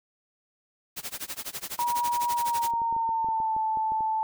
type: noise with tremolo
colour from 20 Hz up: white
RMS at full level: -33 dBFS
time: 0.96-2.71 s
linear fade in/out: 20 ms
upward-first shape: sine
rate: 12 Hz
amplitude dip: 95%
type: tone with pitch glide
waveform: sine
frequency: 957 to 877.6 Hz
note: A#5 to A5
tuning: +45 to -5 cents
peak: -24 dBFS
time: 1.79-4.23 s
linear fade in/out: 0 ms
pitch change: -150 cents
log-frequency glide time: 2.29-3.58 s
type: clicks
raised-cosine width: 2 ms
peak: -30 dBFS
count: 12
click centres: 2.737 / 2.818 / 2.926 / 2.965 / 3.091 / 3.245 / 3.287 / 3.402 / 3.565 / 3.772 / 3.92 / 4.007 s
effects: none